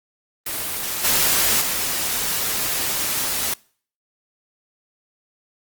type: noise with level steps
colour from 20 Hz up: white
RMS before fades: -26 / -18 / -23 dBFS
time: 0.46-3.54 s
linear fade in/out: 5 ms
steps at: 1.03 / 1.6 s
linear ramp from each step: 20 ms
effects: noise-tail reverb RT60 0.5 s tail -25 dB re dry + Opus 32 kbps